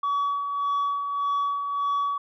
sine tone with tremolo, 1135 Hz, C#6, 41 cents sharp, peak -19 dBFS, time 0.03-2.18 s, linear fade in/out 5 ms, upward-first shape sine, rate 1.7 Hz, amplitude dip 55%, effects tanh soft clip ceiling -21 dBFS

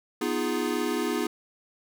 square chord, F half-diminished seventh, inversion second, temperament equal, 246.9 / 311.1 / 349.2 / 415.3 Hz, Cb4 / Eb4 / F4 / Ab4, 0 / 0 / 0 / 0 cents, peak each -32 dBFS, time 0.21-1.27 s, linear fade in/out 5 ms, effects none

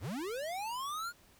square linear sweep, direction up, 60.5 to 1453 Hz, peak -37 dBFS, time 0-1.13 s, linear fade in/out 50 ms, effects pink hiss -63 dBFS RMS until 1.39 s

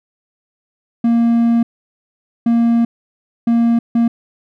triangle tone bursts at uneven times, 233.1 Hz, A#3, in tune, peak -8 dBFS, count 4, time 1.04-1.63 / 2.46-2.85 / 3.47-3.79 / 3.95-4.08 s, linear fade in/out 5 ms, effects none

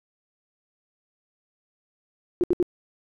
sine tone bursts, 353.5 Hz, F4, 21 cents sharp, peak -17 dBFS, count 3, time 2.41-2.627 s, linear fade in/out 0 ms, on 27 ms, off 68 ms, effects none

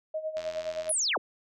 sine tone with tremolo, 627 Hz, D#5, 13 cents sharp, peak -28 dBFS, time 0.14-0.92 s, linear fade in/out 5 ms, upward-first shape sine, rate 9.6 Hz, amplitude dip 75%
click train, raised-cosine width 0.2 ms, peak -25 dBFS, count 45, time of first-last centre 0.37-0.893 s, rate 84.2 Hz
sine linear sweep, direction down, 11175 to 138.59 Hz, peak -25 dBFS, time 0.89-1.18 s, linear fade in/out 10 ms
effects none

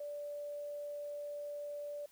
sine tone, 583 Hz, D5, 13 cents flat, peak -40 dBFS, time 0-2.06 s, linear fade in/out 5 ms, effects white hiss -66 dBFS RMS until 2.11 s

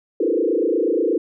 sine tone with frequency modulation, 399.7 Hz, G4, 34 cents sharp, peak -16 dBFS, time 0.2-1.18 s, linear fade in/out 5 ms, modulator 28.3 Hz, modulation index 3.3, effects none

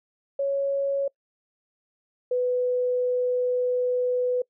sine tone pair in turn, 554.4 / 497.4 Hz, C#5 / B4, 0 / +12 cents, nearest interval major second, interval 188 cents, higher first, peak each -22 / -21 dBFS, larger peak second, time 0.39-1.08 / 2.31-4.42 s, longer second, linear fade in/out 5 ms, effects noise-tail reverb RT60 0.1 s tail -24 dB re dry

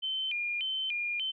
sine tone with vibrato, 2727 Hz, F7, 42 cents flat, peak -30 dBFS, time 0.02-1.32 s, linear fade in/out 20 ms, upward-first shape square, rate 1.7 Hz, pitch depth 210 cents each way, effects none

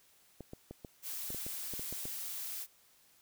clicks, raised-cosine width 2 ms, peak -31 dBFS, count 11, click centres 0.407 / 0.534 / 0.71 / 0.848 / 1.304 / 1.346 / 1.465 / 1.737 / 1.795 / 1.926 / 2.055 s
blue noise, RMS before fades -41 dBFS, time 1.02-2.67 s, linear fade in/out 50 ms
effects white hiss -66 dBFS RMS until 3.21 s

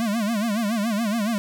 square tone with vibrato, 217.7 Hz, A3, 18 cents flat, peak -22 dBFS, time 0-1.38 s, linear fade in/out 0 ms, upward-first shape sine, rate 7.1 Hz, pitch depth 150 cents each way, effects none

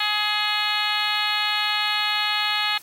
harmonic tone with a mistuned harmonic, 420 Hz, G#4, 19 cents sharp, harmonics 2 / 3 / 4 / 5 / 6 / 7 / 8 / 9 / 10, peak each -29 / -29 / -29 / -29 / -29 / -29 / -29 / -29 / -29 dBFS, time 0-2.78 s, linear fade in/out 5 ms, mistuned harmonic 10, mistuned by +24 cents, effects white hiss -46 dBFS RMS until 2.82 s + MP3 64 kbps

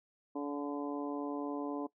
harmonic tone with a mistuned harmonic, 143.9 Hz, D3, 35 cents flat, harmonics 2 / 3 / 4 / 5 / 6 / 7, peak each -36 / -42 / -45 / -47 / -49 / -47 dBFS, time 0.35-1.87 s, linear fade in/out 10 ms, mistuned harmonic 7, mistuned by +18 cents, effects noise-tail reverb RT60 0.1 s tail -19 dB re dry

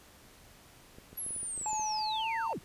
clicks, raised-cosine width 2 ms, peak -36 dBFS, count 10, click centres 0.985 / 1.13 / 1.264 / 1.307 / 1.363 / 1.431 / 1.577 / 1.613 / 1.731 / 1.796 s
sine linear sweep, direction down, 11470 to 76.3 Hz, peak -35 dBFS, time 1.17-2.59 s, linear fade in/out 10 ms
triangle tone with pitch glide, 859 to 905.9 Hz, A5 to A#5, -42 to -50 cents, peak -30 dBFS, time 1.66-2.53 s, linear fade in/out 0 ms, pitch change +92 cents, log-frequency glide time 2.07-2.32 s
effects pink hiss -57 dBFS RMS until 2.64 s + resampled to 32000 Hz

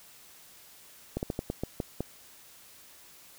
slowing click train, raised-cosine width 2 ms, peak -17 dBFS, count 8, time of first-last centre 1.17-2.006 s, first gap 59 ms, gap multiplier 1.23, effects white hiss -54 dBFS RMS until 3.38 s

